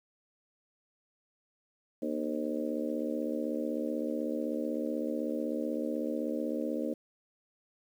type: harmonic tone with a mistuned harmonic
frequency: 76 Hz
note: D#2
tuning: 40 cents flat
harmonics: 3 / 4 / 5 / 6 / 7 / 8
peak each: -36 / -35 / -44 / -40 / -37 / -43 dBFS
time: 2.02-6.94 s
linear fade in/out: 5 ms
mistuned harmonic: 3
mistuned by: +68 cents
effects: 10-bit